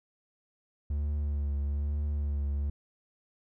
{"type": "tone with vibrato", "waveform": "triangle", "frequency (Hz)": 72.3, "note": "D2", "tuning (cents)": -27, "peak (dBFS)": -26, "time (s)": [0.9, 2.7], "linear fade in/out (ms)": 5, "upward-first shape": "triangle", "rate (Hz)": 1.1, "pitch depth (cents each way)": 40, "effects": []}